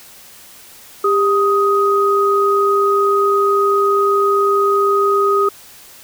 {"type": "tone pair together", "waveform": "sine", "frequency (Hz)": [399.2, 1251.4], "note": ["G4", "D#6"], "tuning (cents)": [32, 10], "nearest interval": "octave + minor sixth", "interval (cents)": 1978, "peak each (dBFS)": -14, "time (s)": [1.04, 5.49], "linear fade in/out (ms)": 5, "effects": ["white hiss -41 dBFS RMS until 6.03 s"]}